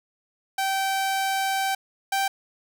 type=tone pair in turn; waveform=sawtooth; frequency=775 / 781.3 Hz; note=G5 / G5; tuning=-20 / -6 cents; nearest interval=unison; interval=14 cents; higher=second; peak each=-19 / -18 dBFS; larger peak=second; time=0.58-1.75 / 2.12-2.28 s; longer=first; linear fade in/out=5 ms; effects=none